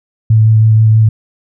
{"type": "tone with vibrato", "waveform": "sine", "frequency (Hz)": 110, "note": "A2", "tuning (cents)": 0, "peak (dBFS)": -4, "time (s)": [0.3, 1.09], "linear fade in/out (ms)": 5, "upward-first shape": "sine", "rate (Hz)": 6.2, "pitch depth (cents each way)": 13, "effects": []}